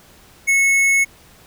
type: tone with hard clipping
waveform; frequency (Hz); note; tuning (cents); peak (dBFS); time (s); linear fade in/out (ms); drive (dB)
sine; 2195; C#7; -18; -14; 0.47-1.05; 20; 12
effects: pink hiss -48 dBFS RMS until 1.46 s